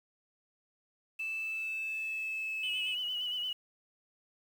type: tone with pitch glide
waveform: sine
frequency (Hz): 2637 to 2598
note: E7 to E7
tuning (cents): 0 to -26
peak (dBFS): -33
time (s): 1.19-2.95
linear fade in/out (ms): 10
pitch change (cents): -26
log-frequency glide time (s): 1.39-2.76
type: tone with vibrato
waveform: sine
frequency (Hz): 2960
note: F#7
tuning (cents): 0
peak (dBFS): -32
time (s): 2.63-3.53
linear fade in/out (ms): 5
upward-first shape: sine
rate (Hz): 8.7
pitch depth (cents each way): 45
effects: tanh soft clip ceiling -27 dBFS + 9-bit